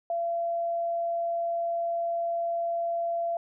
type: tone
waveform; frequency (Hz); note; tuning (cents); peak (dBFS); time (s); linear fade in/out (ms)
sine; 680; F5; -46; -26; 0.1-3.37; 2
effects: none